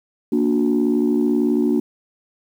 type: chord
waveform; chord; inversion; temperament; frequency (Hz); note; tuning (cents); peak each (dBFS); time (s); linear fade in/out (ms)
sine; Bb augmented; none; just; 233.1 / 291.4 / 364.2; Bb3 / D4 / F#4; 0 / -13 / -27; -18 / -18 / -20; 0.32-1.8; 5
effects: tanh soft clip ceiling -9 dBFS + 8-bit